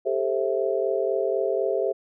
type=chord; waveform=sine; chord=A minor seventh; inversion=third; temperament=just; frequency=396 / 440 / 528 / 660 Hz; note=G4 / A4 / C5 / E5; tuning=+18 / 0 / +16 / +2 cents; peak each=-26 / -28 / -27 / -28 dBFS; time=0.05-1.93 s; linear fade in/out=20 ms; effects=none